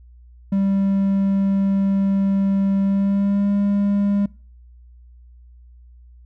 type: tone with pitch glide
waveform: triangle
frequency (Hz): 196 to 201.6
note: G3 to G3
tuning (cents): 0 to +49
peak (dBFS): -14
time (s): 0.52-4.26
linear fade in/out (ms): 5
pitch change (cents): +49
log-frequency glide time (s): 2.82-3.5
effects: noise-tail reverb RT60 0.4 s tail -24 dB re dry + added 60 Hz sine -43 dBFS peak until 6.25 s